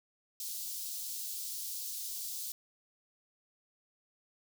white high-pass noise, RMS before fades -40 dBFS, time 0.4-2.52 s, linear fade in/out 2 ms, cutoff 4000 Hz, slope 24 dB/octave, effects none

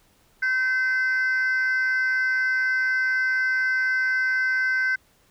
sine tone pair together, 1542.9 / 2053 Hz, G6 / C7, -28 / -33 cents, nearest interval perfect fourth, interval 495 cents, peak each -19 / -26 dBFS, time 0.42-4.96 s, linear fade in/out 10 ms, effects tanh soft clip ceiling -17 dBFS + pink hiss -61 dBFS RMS until 5.3 s

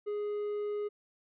triangle tone, 415.3 Hz, G#4, in tune, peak -30 dBFS, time 0.06-0.89 s, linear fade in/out 20 ms, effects resampled to 8000 Hz

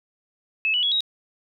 sine tone with pitch steps, 2600 / 2952 / 3352 / 3807 Hz, E7 / F#7 / G#7 / A#7, -24 / -5 / +15 / +36 cents, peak -19 dBFS, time 0.65-1.006 s, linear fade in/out 0 ms, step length 89 ms, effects none

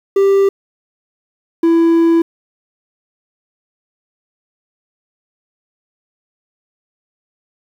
triangle tone pair in turn, 393.3 / 332.6 Hz, G4 / E4, +6 / +16 cents, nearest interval minor third, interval 290 cents, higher first, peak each -6 dBFS, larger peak neither, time 0.16-0.49 / 1.63-2.22 s, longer second, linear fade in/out 5 ms, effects 7-bit

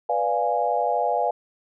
sine chord, B diminished seventh, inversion none, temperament equal, 493.9 / 587.3 / 698.5 / 830.6 Hz, B4 / D5 / F5 / Ab5, 0 / 0 / 0 / 0 cents, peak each -27 / -27 / -24 / -25 dBFS, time 0.09-1.31 s, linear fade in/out 5 ms, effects none

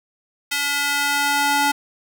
square tone with high-pass filter sweep, 286 Hz, D4, 46 cents flat, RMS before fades -20 dBFS, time 0.51-1.72 s, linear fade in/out 10 ms, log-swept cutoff 2100 to 710 Hz, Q 1.1, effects none

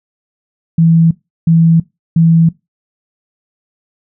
sine tone bursts, 164.81 Hz, E3, in tune, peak -5 dBFS, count 3, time 0.78-2.49 s, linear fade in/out 5 ms, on 330 ms, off 360 ms, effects noise-tail reverb RT60 0.2 s tail -20 dB re dry

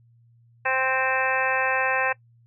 harmonic tone, 261.6 Hz, C4, in tune, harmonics 2 / 3 / 4 / 5 / 6 / 7 / 8 / 9 / 10, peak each -29 / -28 / -29 / -38 / -28 / -27 / -39 / -34 / -29 dBFS, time 0.65-2.13 s, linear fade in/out 10 ms, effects noise-tail reverb RT60 0.1 s tail -21 dB re dry + added 117 Hz sine -54 dBFS peak until 2.46 s

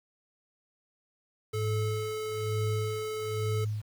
square tone, 432.9 Hz, A4, 28 cents flat, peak -33 dBFS, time 1.53-3.65 s, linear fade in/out 10 ms
sine tone with tremolo, 106.5 Hz, G#2, 44 cents sharp, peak -27 dBFS, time 1.53-3.82 s, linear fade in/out 20 ms, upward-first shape sine, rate 1.1 Hz, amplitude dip 95%
effects 9-bit

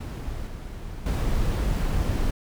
brown noise with level steps, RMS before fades -32 / -35 / -24 dBFS, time 0-2.31 s, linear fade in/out 10 ms, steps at 0.47 / 1.06 s, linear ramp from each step 2 ms, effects none

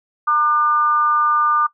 sine tone with amplitude modulation, 1200 Hz, D6, 37 cents sharp, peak -10 dBFS, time 0.27-1.67 s, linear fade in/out 10 ms, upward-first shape sine, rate 280 Hz, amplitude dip 70%, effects noise-tail reverb RT60 0.1 s tail -20 dB re dry

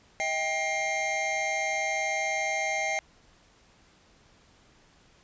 square tone cluster, 635 / 789 / 2119 Hz, D#5 / G5 / C7, +35 / +11 / +21 cents, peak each -34 / -33 / -30 dBFS, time 0.2-2.99 s, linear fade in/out 0 ms, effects pink hiss -60 dBFS RMS until 5.23 s + resampled to 16000 Hz

